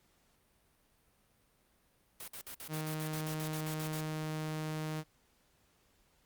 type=noise bursts; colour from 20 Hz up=white; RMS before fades=-45 dBFS; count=14; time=2.2-4.008 s; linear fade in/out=2 ms; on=79 ms; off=54 ms
type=tone; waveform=sawtooth; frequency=155.6 Hz; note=D#3; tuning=in tune; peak=-32 dBFS; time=2.68-5.04 s; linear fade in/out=50 ms
effects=pink hiss -71 dBFS RMS until 6.25 s + Opus 48 kbps